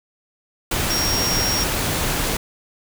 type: tone in noise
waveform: sine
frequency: 5588 Hz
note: F8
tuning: in tune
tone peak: -21 dBFS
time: 0.9-1.64 s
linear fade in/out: 5 ms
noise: pink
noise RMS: -22 dBFS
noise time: 0.71-2.37 s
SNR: -2 dB
effects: none